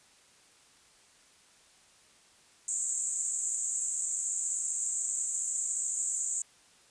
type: band-pass noise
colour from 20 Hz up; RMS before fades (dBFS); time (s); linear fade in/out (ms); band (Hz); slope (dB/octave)
pink; -33; 2.68-6.42; 2; 7000 to 8100; 96
effects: white hiss -61 dBFS RMS until 6.9 s + resampled to 22050 Hz